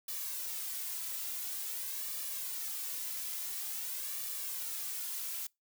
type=noise with flanger; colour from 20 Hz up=blue; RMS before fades=-39 dBFS; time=0.08-5.47 s; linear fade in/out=5 ms; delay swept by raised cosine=1.7 to 3 ms; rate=0.48 Hz; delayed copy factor=+0.6; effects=noise-tail reverb RT60 0.2 s tail -25 dB re dry